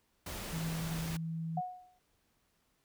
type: noise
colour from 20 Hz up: pink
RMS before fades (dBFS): -42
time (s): 0.26-1.17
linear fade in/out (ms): 5
type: tone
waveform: sine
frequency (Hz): 163.1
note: E3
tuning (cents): -18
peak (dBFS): -35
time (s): 0.52-1.61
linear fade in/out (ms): 20
type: tone with exponential decay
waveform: sine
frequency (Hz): 730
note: F#5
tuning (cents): -24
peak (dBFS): -30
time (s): 1.57-1.99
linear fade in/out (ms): 5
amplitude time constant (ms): 90
effects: pink hiss -75 dBFS RMS until 2.84 s